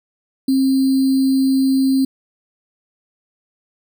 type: tone with sample-and-hold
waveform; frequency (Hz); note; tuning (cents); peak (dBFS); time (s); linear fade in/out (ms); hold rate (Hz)
sine; 266.7; C4; +33; -12; 0.48-2.05; 5; 4410
effects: none